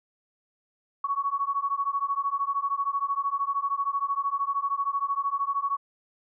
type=beating tone pair; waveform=sine; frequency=1111 / 1124 Hz; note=C#6 / C#6; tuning=+4 / +24 cents; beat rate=13 Hz; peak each=-28 dBFS; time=1.04-5.77 s; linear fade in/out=5 ms; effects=none